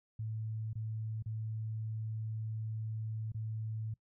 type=tone with dropouts; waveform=sine; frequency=110 Hz; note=A2; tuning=in tune; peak=-36 dBFS; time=0.19-3.94 s; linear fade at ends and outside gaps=5 ms; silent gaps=0.732-0.754 / 1.225-1.259 / 3.32-3.345 s; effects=noise-tail reverb RT60 0.1 s tail -23 dB re dry